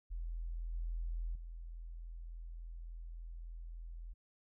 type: tone with level steps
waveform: sine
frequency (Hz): 41.75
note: E1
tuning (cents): +23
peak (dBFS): -38 / -36 / -44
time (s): 0.1-4.14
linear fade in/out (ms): 20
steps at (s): 0.73 / 1.35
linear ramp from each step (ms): 5
effects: none